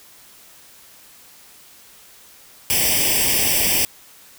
white noise with comb filter, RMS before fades -18 dBFS, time 2.7-3.85 s, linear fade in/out 0 ms, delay 0.37 ms, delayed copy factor +0.9, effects white hiss -47 dBFS RMS until 4.38 s

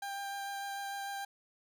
30% pulse tone with vibrato, 795 Hz, G5, 24 cents sharp, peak -35 dBFS, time 0.02-1.25 s, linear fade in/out 5 ms, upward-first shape triangle, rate 6.7 Hz, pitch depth 13 cents each way, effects none

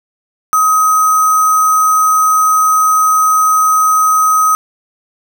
sine tone with sample-and-hold, 1262 Hz, D#6, 24 cents sharp, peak -7 dBFS, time 0.53-4.55 s, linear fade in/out 0 ms, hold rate 7350 Hz, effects none

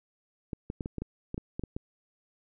clicks, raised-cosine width 3 ms, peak -21 dBFS, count 11, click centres 0.532 / 0.701 / 0.808 / 0.859 / 0.983 / 1.02 / 1.344 / 1.379 / 1.595 / 1.637 / 1.765 s, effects none

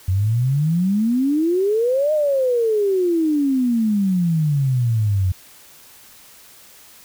sine exponential two-way sweep, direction up then down, 90 to 622.3 to 90 Hz, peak -15 dBFS, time 0.08-5.32 s, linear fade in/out 5 ms, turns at 2.13 s, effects white hiss -46 dBFS RMS until 7.04 s

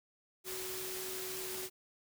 sine tone in noise, 373.7 Hz, F#4, 17 cents sharp, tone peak -44 dBFS, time 0.44-1.7 s, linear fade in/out 50 ms, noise white, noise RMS -42 dBFS, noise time 0.44-1.7 s, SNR -5 dB, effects none

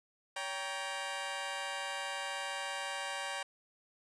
15% pulse chord, G diminished, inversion second, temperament just, 564.5 / 784 / 940.8 Hz, Db5 / G5 / Bb5, +31 / 0 / +16 cents, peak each -36 / -34 / -36 dBFS, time 0.36-3.43 s, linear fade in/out 5 ms, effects resampled to 22050 Hz

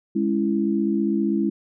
sine chord, C# minor, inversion second, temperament just, 207.9 / 277.2 / 332.6 Hz, G#3 / C#4 / E4, +2 / 0 / +16 cents, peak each -22 / -26 / -23 dBFS, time 0.15-1.5 s, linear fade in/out 10 ms, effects none

